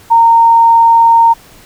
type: tone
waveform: sine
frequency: 921 Hz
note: A#5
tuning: 21 cents flat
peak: -3 dBFS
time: 0.1-1.34 s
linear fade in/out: 20 ms
effects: pink hiss -40 dBFS RMS until 1.65 s